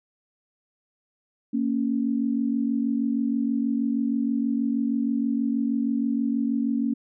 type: tone pair together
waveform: sine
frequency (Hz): 231 / 277.3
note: A#3 / C#4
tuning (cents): -16 / +1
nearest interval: minor third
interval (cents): 317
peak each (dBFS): -24 / -25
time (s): 1.53-6.94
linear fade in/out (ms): 10
effects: none